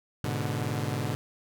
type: chord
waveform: sawtooth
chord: G# diminished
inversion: none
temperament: equal with one note detuned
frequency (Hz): 104.91 / 123.47 / 146.83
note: G#2 / B2 / D3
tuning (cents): +18 / 0 / 0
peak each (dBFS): -29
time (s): 0.24-1.15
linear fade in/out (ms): 0
effects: none